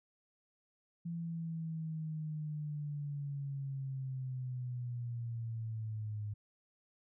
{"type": "linear sweep", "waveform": "sine", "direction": "down", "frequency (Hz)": [169.6, 103.83], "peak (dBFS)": -37, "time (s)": [1.05, 6.34], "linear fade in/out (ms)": 10, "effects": []}